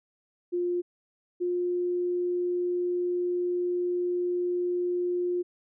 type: tone pair in turn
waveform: sine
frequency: 352.8 / 355 Hz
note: F4 / F4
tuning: +18 / +28 cents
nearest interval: unison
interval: 10 cents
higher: second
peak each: -25 dBFS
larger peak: neither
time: 0.52-0.82 / 1.4-5.43 s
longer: second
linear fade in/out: 20 ms
effects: none